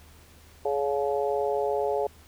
harmonic tone with a mistuned harmonic, 140.6 Hz, C#3, 25 cents sharp, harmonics 3 / 4 / 5 / 6, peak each -27 / -29 / -31 / -33 dBFS, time 0.65-2.07 s, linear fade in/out 5 ms, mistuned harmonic 6, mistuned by +25 cents, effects added 78 Hz sine -53 dBFS peak until 2.27 s + pink hiss -55 dBFS RMS until 2.27 s

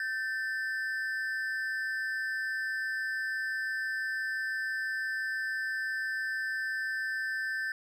triangle ring-modulated tone, 1661.2 Hz, G#6, in tune, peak -26 dBFS, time 0-7.72 s, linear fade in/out 2 ms, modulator 113 Hz, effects none

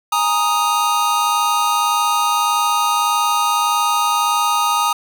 square chord, Ab suspended second, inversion none, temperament equal, 830.6 / 932.3 / 1244.5 Hz, Ab5 / Bb5 / Eb6, 0 / 0 / 0 cents, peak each -23 / -20 / -18 dBFS, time 0.12-4.93 s, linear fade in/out 5 ms, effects none

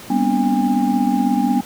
sine tone cluster, 198.2 / 243.4 / 259.7 / 289.5 / 810 Hz, G3 / B3 / C4 / D4 / G#5, +19 / -25 / -13 / -25 / -43 cents, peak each -21 / -18 / -22 / -22 / -22 dBFS, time 0.1-1.61 s, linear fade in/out 5 ms, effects pink hiss -37 dBFS RMS until 1.65 s + high-pass 100 Hz 12 dB/octave

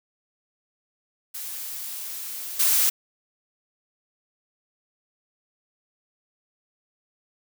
blue noise with level steps, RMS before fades -34 / -20 dBFS, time 1.34-2.9 s, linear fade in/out 10 ms, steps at 2.59 s, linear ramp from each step 10 ms, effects none

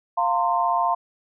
sine chord, F suspended fourth, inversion none, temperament equal with one note detuned, 698.5 / 912.1 / 1046.5 Hz, F5 / Bb5 / C6, 0 / -38 / 0 cents, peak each -23 dBFS, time 0.17-0.95 s, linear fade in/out 10 ms, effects none

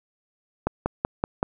click train, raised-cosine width 1 ms, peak -8 dBFS, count 5, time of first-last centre 0.67-1.429 s, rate 5.27 Hz, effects none

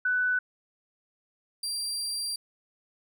sine / 30% pulse tone pair in turn, 1494 / 4731 Hz, F#6 / D8, +16 / +12 cents, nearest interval octave + minor sixth, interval 1996 cents, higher second, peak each -23 / -27 dBFS, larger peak first, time 0.05-0.39 / 1.63-2.36 s, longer second, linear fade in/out 5 ms, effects none

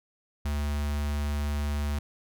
square tone with notch filter, 73 Hz, D2, 10 cents flat, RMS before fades -29 dBFS, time 0.45-1.99 s, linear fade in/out 5 ms, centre 430 Hz, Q 1.5, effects none

